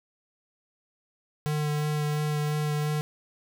square tone with vibrato, 150 Hz, D3, 37 cents sharp, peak -26 dBFS, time 1.46-3.01 s, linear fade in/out 0 ms, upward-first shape sine, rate 2.9 Hz, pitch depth 12 cents each way, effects none

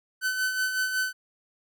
45% pulse tone with tremolo, 1516 Hz, F#6, 42 cents sharp, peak -23 dBFS, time 0.21-1.13 s, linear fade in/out 50 ms, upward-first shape sine, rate 5.4 Hz, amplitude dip 50%, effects none

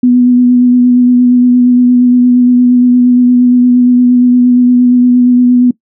sine tone with vibrato, 246.9 Hz, B3, in tune, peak -3 dBFS, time 0.03-5.71 s, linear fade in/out 5 ms, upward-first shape sine, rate 8.6 Hz, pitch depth 17 cents each way, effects noise-tail reverb RT60 0.1 s tail -20 dB re dry

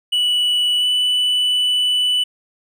triangle tone with pitch glide, 2952 to 2978 Hz, F#7 to F#7, -5 to +11 cents, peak -13 dBFS, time 0.12-2.24 s, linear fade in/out 10 ms, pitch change +16 cents, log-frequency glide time 0.79-0.85 s, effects none

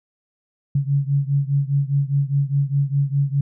sine beating tone pair, 138.59 / 143.49 Hz, C#3 / D3, 0 / -40 cents, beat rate 4.9 Hz, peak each -19 / -21 dBFS, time 0.75-3.41 s, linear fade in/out 5 ms, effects none

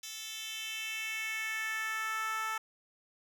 10% pulse tone with high-pass filter sweep, 440 Hz, A4, in tune, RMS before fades -37 dBFS, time 0.03-2.58 s, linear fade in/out 5 ms, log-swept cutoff 4200 to 1100 Hz, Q 2.8, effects none

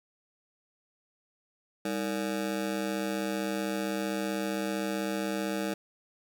25% pulse ring-modulated tone, 258.4 Hz, C4, 21 cents flat, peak -23 dBFS, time 1.85-5.74 s, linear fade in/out 5 ms, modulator 57.8 Hz, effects none

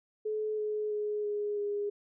sine tone with pitch steps, 429.4 / 424.5 / 419.6 / 414.8 / 410 Hz, A4 / G#4 / G#4 / G#4 / G#4, -42 / +38 / +18 / -2 / -22 cents, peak -30 dBFS, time 0.25-1.9 s, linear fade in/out 10 ms, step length 330 ms, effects none

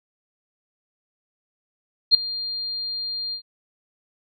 sine tone with ADSR envelope, 4200 Hz, C8, 6 cents sharp, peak -7 dBFS, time 2.11-3.42 s, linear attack 35 ms, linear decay 6 ms, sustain -19 dB, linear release 89 ms, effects none

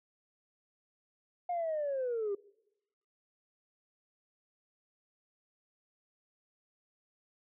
sine linear sweep, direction down, 717 to 390 Hz, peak -30 dBFS, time 1.49-2.35 s, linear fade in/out 5 ms, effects noise-tail reverb RT60 0.9 s tail -24 dB re dry + tanh soft clip ceiling -28 dBFS

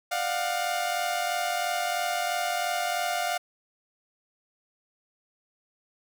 sawtooth tone cluster, 599 / 704 / 747 Hz, D5 / F5 / F#5, +34 / +14 / +16 cents, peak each -32 / -24 / -29 dBFS, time 0.11-3.38 s, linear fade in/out 10 ms, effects none

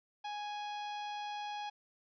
harmonic tone, 830.6 Hz, G#5, in tune, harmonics 1 / 2 / 3 / 4 / 5 / 6 / 7, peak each -39 / -52 / -51 / -50 / -57 / -58 / -63 dBFS, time 0.24-1.7 s, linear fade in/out 10 ms, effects none

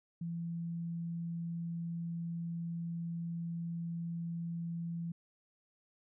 sine tone, 168.6 Hz, E3, 39 cents sharp, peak -36 dBFS, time 0.21-5.12 s, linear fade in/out 5 ms, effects none

